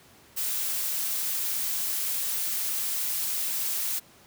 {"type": "noise", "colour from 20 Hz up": "blue", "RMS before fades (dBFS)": -29, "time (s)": [0.36, 4], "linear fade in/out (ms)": 20, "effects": ["pink hiss -55 dBFS RMS until 4.26 s", "high-pass 80 Hz 12 dB/octave"]}